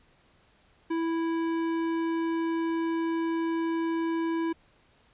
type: tone with tanh clipping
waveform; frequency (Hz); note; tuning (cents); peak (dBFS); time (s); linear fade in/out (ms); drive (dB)
sine; 329.6; E4; 0; -28; 0.9-4.53; 10; 15
effects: pink hiss -63 dBFS RMS until 5.13 s + resampled to 8000 Hz